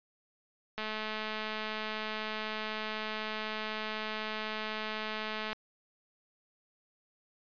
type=click train; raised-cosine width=0.3 ms; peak=-21 dBFS; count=1027; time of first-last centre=0.78-5.53 s; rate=216 Hz; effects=resampled to 11025 Hz